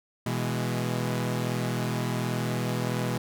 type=chord; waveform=sawtooth; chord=E major; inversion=second; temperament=equal; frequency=123.47 / 164.81 / 207.7 Hz; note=B2 / E3 / G#3; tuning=0 / 0 / 0 cents; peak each=-25 / -29 / -29 dBFS; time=0.26-3.18 s; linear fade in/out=5 ms; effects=none